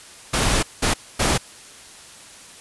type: noise bursts at uneven times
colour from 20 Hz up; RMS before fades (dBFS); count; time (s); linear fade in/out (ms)
pink; -19; 3; 0.33-0.63 / 0.82-0.94 / 1.19-1.38; 10
effects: white hiss -43 dBFS RMS until 2.6 s + resampled to 24000 Hz